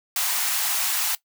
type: high-pass noise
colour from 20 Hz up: white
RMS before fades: -24 dBFS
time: 0.16-1.15 s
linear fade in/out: 2 ms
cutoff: 690 Hz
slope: 48 dB/octave
effects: noise-tail reverb RT60 0.1 s tail -18 dB re dry